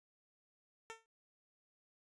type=tone with exponential decay; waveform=10% pulse; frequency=450.1 Hz; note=A4; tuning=39 cents sharp; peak=-35 dBFS; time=0.9-1.06 s; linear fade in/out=0 ms; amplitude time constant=34 ms; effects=resampled to 22050 Hz